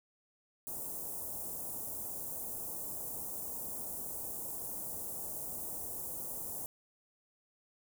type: band-stop noise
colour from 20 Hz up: white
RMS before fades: -41 dBFS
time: 0.67-6.66 s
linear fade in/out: 0 ms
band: 840 to 8300 Hz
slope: 24 dB/octave
effects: none